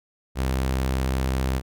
sawtooth tone, 65.4 Hz, C2, in tune, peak -18 dBFS, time 0.35-1.62 s, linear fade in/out 50 ms, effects none

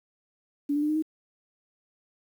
sine tone with pitch steps, 287.2 / 293.7 / 300.4 / 307.3 / 314.3 Hz, D4 / D4 / D4 / D#4 / D#4, -39 / 0 / +39 / -21 / +18 cents, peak -23 dBFS, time 0.69-1.025 s, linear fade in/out 10 ms, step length 67 ms, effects 9-bit

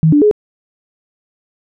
sine tone with pitch steps, 159.1 / 293.4 / 420.2 Hz, D#3 / D4 / G#4, +39 / -2 / +20 cents, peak -6 dBFS, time 0.03-0.312 s, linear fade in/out 0 ms, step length 94 ms, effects none

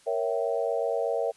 sine chord, A# diminished seventh, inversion none, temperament equal with one note detuned, 466.2 / 554.4 / 659.3 / 776.3 Hz, A#4 / C#5 / E5 / G5, 0 / 0 / 0 / -17 cents, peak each -29 / -30 / -30 / -35 dBFS, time 0.06-1.32 s, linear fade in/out 20 ms, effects white hiss -59 dBFS RMS until 1.36 s + resampled to 24000 Hz

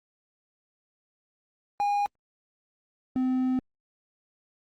triangle tone pair in turn, 816 / 257 Hz, G#5 / C4, -31 / -31 cents, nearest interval octave + minor sixth, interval 2000 cents, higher first, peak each -21 dBFS, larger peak neither, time 1.8-2.06 / 3.16-3.59 s, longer second, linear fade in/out 0 ms, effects Opus 24 kbps

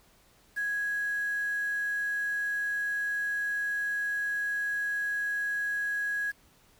sine tone with quantisation, 1661.2 Hz, G#6, in tune, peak -28 dBFS, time 0.56-6.32 s, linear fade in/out 20 ms, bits 8, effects pink hiss -62 dBFS RMS until 6.79 s

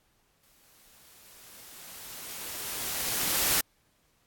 white noise with exponential growth, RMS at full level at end -24 dBFS, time 0.43-3.61 s, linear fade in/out 5 ms, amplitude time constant 690 ms, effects pink hiss -69 dBFS RMS until 4.26 s + AAC 64 kbps

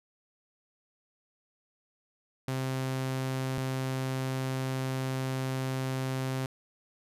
sawtooth tone pair in turn, 131.5 / 131.5 Hz, C3 / C3, +9 / +9 cents, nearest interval unison, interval 0 cents, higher neither, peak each -26 / -26 dBFS, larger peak neither, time 2.48-3.58 / 3.58-6.46 s, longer second, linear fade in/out 2 ms, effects resampled to 32000 Hz

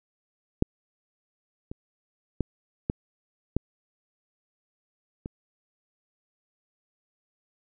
clicks, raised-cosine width 3 ms, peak -7 / -23 / -12 / -12 / -10 / -21 dBFS, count 6, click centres 0.624 / 1.715 / 2.407 / 2.899 / 3.566 / 5.259 s, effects none

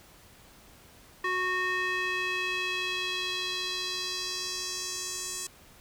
square tone with band-pass filter sweep, 367.5 Hz, F#4, 12 cents flat, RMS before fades -32 dBFS, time 1.24-5.47 s, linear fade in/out 5 ms, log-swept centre 1600 to 7700 Hz, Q 2.3, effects pink hiss -55 dBFS RMS until 5.8 s

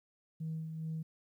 sine tone with tremolo, 159.7 Hz, D#3, 45 cents sharp, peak -34 dBFS, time 0.4-1.03 s, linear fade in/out 10 ms, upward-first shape sine, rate 2.4 Hz, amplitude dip 45%, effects tanh soft clip ceiling -32 dBFS + 12-bit

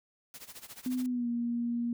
white noise with tremolo, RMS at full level -45 dBFS, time 0.34-1.06 s, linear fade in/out 0 ms, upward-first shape sine, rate 14 Hz, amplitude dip 85%
sine tone with pitch glide, 252.7 to 237.1 Hz, B3 to A#3, +40 to +30 cents, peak -29 dBFS, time 0.86-1.93 s, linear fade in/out 2 ms, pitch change -110 cents, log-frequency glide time 1.05-1.28 s
effects none

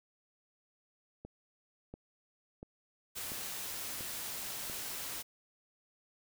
click train, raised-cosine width 2 ms, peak -32 dBFS, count 6, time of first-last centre 1.25-4.698 s, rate 1.45 Hz
white noise, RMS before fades -41 dBFS, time 3.15-5.23 s, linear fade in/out 20 ms
effects none

